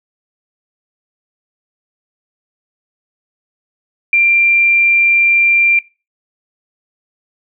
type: tone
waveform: sine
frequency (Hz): 2373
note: D7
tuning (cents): +17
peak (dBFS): -7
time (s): 4.13-5.79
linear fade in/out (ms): 2
effects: noise-tail reverb RT60 0.3 s tail -23 dB re dry